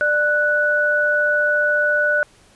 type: tone pair together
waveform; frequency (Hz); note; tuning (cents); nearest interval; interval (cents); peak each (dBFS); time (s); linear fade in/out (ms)
sine; 594.2 / 1480; D5 / F#6; +20 / 0; octave + major third; 1580; -20 / -16; 0.01-2.23; 0
effects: pink hiss -52 dBFS RMS until 2.55 s + resampled to 24000 Hz